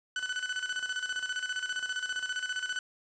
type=tone with tremolo; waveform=30% pulse; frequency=1499 Hz; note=F#6; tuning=22 cents sharp; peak=-27 dBFS; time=0.16-2.79 s; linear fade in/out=2 ms; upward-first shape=square; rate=15 Hz; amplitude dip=65%; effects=resampled to 16000 Hz + 9-bit